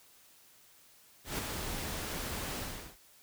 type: noise with ADSR envelope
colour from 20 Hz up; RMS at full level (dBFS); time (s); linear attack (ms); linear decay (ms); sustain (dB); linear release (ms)
pink; -34; 1.24-2.97; 140; 12; -4; 390
effects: white hiss -61 dBFS RMS until 3.22 s